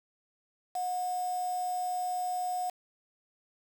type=tone with quantisation; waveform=sine; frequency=726 Hz; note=F#5; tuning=33 cents flat; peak=-30 dBFS; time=0.75-2.7 s; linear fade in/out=5 ms; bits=7; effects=none